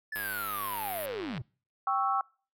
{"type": "linear sweep", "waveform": "triangle", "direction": "down", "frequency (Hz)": [1760, 100.7], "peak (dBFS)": -32, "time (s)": [0.12, 1.42], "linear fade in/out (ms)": 5}
{"type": "band-pass noise", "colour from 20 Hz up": "pink", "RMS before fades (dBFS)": -41, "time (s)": [0.15, 1.06], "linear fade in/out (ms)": 5, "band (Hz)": [11000, 15000], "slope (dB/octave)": 48}
{"type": "click train", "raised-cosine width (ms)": 0.3, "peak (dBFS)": -24, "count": 124, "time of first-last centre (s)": [0.16, 1.378], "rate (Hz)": 101}
{"type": "chord", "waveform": "sine", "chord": "C# diminished", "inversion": "second", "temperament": "equal", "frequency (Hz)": [784, 1108.7, 1318.5], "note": ["G5", "C#6", "E6"], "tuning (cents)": [0, 0, 0], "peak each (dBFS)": -30, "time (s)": [1.87, 2.21], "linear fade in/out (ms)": 2}
{"effects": ["noise-tail reverb RT60 0.4 s tail -26 dB re dry"]}